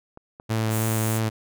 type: clicks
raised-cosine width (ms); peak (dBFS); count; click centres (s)
1; -28 / -27 / -24; 3; 0.174 / 0.399 / 0.694
type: tone with vibrato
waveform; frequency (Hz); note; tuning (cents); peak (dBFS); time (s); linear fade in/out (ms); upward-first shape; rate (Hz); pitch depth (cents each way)
sawtooth; 110.6; A2; +9; -18; 0.49-1.3; 20; sine; 3.3; 14
type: high-pass noise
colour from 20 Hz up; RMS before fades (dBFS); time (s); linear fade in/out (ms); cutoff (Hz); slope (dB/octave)
pink; -33; 0.69-1.21; 50; 6500; 48
effects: none